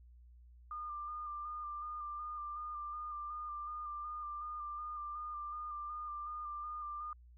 sine tone with vibrato, 1202 Hz, D6, 40 cents sharp, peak -40 dBFS, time 0.71-7.13 s, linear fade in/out 2 ms, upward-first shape square, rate 2.7 Hz, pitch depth 22 cents each way, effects added 60 Hz sine -56 dBFS peak until 7.37 s

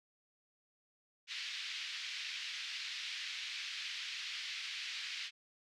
pink band-pass noise, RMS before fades -43 dBFS, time 1.27-5.31 s, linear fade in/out 50 ms, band 2100 to 4800 Hz, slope 24 dB/octave, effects none

